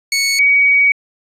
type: tone pair in turn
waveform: 20% pulse / sine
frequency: 2217 / 2258 Hz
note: C#7 / C#7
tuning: 0 / +31 cents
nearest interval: unison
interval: 31 cents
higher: second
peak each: -8 dBFS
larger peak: neither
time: 0.12-0.39 / 0.39-0.92 s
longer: second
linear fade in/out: 2 ms
effects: resampled to 32000 Hz